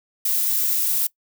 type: noise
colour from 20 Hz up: violet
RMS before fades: -21 dBFS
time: 0.25-1.07 s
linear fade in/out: 5 ms
effects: noise-tail reverb RT60 0.1 s tail -22 dB re dry